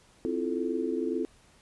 sine chord, F major seventh, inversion second, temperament just, 261.9 / 327.4 / 349.2 / 436.5 Hz, C4 / E4 / F4 / A4, +2 / -12 / 0 / -14 cents, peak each -33 dBFS, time 0.25-1.25 s, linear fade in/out 0 ms, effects pink hiss -60 dBFS RMS until 1.61 s + resampled to 24000 Hz

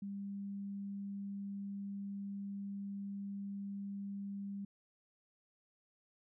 sine tone, 199.3 Hz, G3, 29 cents sharp, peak -40 dBFS, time 0.02-4.65 s, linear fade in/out 5 ms, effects none

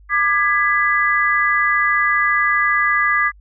sine chord, G# diminished, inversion second, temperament just, 1196.1 / 1661.2 / 1993.5 Hz, D6 / G#6 / B6, +31 / 0 / +16 cents, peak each -18 dBFS, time 0.09-3.32 s, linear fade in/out 50 ms, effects added 50 Hz sine -43 dBFS peak until 3.4 s

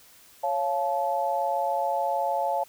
sine chord, Db augmented, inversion none, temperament just, 554.4 / 693 / 866.2 Hz, Db5 / F5 / A5, 0 / -14 / -27 cents, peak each -29 / -28 / -27 dBFS, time 0.43-2.64 s, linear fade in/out 10 ms, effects white hiss -54 dBFS RMS until 2.68 s

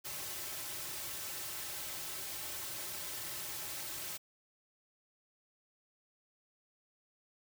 white noise with comb filter, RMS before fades -42 dBFS, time 0.04-4.18 s, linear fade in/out 20 ms, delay 4.2 ms, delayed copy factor -0.85, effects none

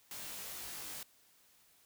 white noise with comb filter, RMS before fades -45 dBFS, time 0.11-1.03 s, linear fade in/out 2 ms, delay 20 ms, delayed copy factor +0.95, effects white hiss -67 dBFS RMS until 1.85 s

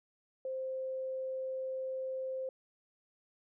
sine tone, 523.3 Hz, C5, in tune, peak -35 dBFS, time 0.45-2.49 s, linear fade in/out 2 ms, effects none

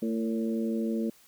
harmonic tone with a mistuned harmonic, 112.6 Hz, A2, 40 cents sharp, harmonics 2 / 3 / 4 / 5, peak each -28 / -34 / -36 / -41 dBFS, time 0.02-1.1 s, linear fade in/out 5 ms, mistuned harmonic 4, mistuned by +26 cents, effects white hiss -59 dBFS RMS until 1.27 s

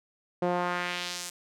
sawtooth tone with band-pass filter sweep, 177.1 Hz, F3, 24 cents sharp, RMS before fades -31 dBFS, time 0.42-1.3 s, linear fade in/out 5 ms, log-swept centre 510 to 8500 Hz, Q 1.3, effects none

